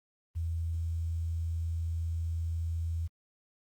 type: tone with quantisation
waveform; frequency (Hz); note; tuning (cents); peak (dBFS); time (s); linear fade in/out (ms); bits
sine; 82.8; E2; +8; -30; 0.35-3.08; 20; 10
effects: Opus 32 kbps